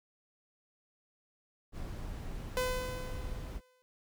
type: noise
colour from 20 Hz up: brown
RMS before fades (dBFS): -40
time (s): 1.72-3.61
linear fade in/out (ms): 50
type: tone with exponential decay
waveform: sawtooth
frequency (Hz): 506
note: B4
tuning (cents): +42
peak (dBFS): -25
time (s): 2.57-3.82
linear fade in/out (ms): 0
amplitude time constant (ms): 270
effects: none